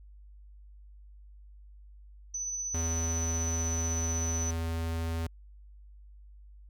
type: tone with tremolo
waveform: sine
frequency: 6000 Hz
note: F#8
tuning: 23 cents sharp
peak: -31 dBFS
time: 2.34-4.51 s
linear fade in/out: 5 ms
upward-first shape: triangle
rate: 16 Hz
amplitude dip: 30%
type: tone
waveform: square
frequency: 82.41 Hz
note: E2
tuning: in tune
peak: -31 dBFS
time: 2.74-5.27 s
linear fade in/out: 5 ms
effects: added 50 Hz sine -49 dBFS peak until 6.69 s